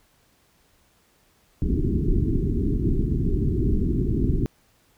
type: low-pass noise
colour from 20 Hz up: pink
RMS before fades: -22 dBFS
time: 1.62-4.46 s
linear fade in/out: 0 ms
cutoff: 400 Hz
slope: 96 dB/octave
effects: pink hiss -62 dBFS RMS until 4.97 s